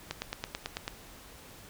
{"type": "click train", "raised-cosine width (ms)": 0.2, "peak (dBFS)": -16, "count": 8, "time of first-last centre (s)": [0.11, 0.879], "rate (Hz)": 9.1, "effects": ["pink hiss -51 dBFS RMS until 1.69 s"]}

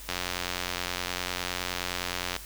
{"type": "click train", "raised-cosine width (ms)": 0.2, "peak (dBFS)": -12, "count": 205, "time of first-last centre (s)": [0.09, 2.364], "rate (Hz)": 89.7, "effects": ["added 50 Hz sine -45 dBFS peak until 2.45 s", "white hiss -45 dBFS RMS until 2.45 s"]}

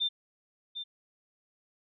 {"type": "tone with echo", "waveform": "sine", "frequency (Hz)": 3588, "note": "A7", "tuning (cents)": 33, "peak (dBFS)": -26, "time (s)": [0, 0.09], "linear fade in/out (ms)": 20, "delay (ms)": 750, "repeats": 1, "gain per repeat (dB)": -9, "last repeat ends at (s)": 0.84, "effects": []}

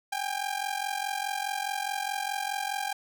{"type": "ring-modulated tone", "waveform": "sawtooth", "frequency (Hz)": 798, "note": "G5", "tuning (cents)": 31, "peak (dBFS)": -23, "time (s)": [0.12, 2.93], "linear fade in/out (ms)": 5, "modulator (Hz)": 22.4, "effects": []}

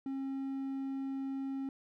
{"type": "tone", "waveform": "triangle", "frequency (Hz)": 270.1, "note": "C#4", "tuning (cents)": -45, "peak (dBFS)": -33, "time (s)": [0.06, 1.69], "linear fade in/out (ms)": 2, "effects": []}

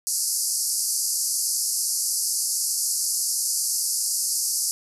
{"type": "band-pass noise", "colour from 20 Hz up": "white", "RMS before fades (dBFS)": -25, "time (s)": [0.07, 4.71], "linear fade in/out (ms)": 0, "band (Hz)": [4600, 12000], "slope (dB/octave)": 96, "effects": []}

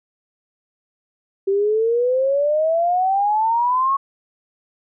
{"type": "exponential sweep", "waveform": "sine", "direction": "up", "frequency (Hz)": [385.9, 1108.7], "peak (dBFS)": -15, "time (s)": [1.47, 3.97], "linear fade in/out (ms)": 10, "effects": []}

